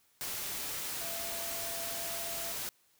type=tone in noise; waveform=sine; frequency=674 Hz; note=E5; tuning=38 cents sharp; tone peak=-44 dBFS; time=1.01-2.52 s; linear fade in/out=0 ms; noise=white; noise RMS=-38 dBFS; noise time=0.21-2.69 s; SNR=-9 dB; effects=white hiss -69 dBFS RMS until 2.99 s